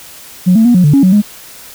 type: tone with pitch steps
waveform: sine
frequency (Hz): 181.7 / 223.3 / 241 / 180.9 / 147.1 / 276.6 / 186.4 / 207.6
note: F#3 / A3 / B3 / F#3 / D3 / C#4 / F#3 / G#3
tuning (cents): -31 / +26 / -42 / -39 / +3 / -4 / +13 / 0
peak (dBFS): -3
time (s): 0.46-1.22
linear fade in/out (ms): 20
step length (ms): 95
effects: tanh soft clip ceiling 0 dBFS + white hiss -34 dBFS RMS until 1.74 s